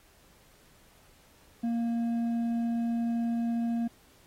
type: tone with hard clipping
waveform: sine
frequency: 233.1 Hz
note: A#3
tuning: in tune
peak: -28 dBFS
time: 1.63-3.88 s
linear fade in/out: 10 ms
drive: 4 dB
effects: pink hiss -61 dBFS RMS until 4.26 s + AAC 48 kbps